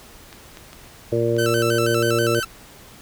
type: clicks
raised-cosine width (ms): 0.2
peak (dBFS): -22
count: 5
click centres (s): 0.328 / 0.572 / 0.731 / 1.366 / 1.49
type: harmonic tone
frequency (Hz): 116.54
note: A#2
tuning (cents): 0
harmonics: 1 / 2 / 3 / 4 / 5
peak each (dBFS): -24 / -30 / -22 / -22 / -25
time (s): 1.12-2.4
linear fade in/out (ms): 5
type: tone with vibrato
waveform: sawtooth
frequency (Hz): 1425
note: F6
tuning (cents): +34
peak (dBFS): -20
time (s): 1.38-2.45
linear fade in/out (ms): 10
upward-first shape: square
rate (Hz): 6.2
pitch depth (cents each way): 120
effects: pink hiss -45 dBFS RMS until 3.01 s